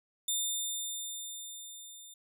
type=tone with level ramp; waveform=15% pulse; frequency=3600 Hz; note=A7; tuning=39 cents sharp; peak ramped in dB=-22 to -42 dBFS; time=0.28-2.14 s; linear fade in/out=5 ms; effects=none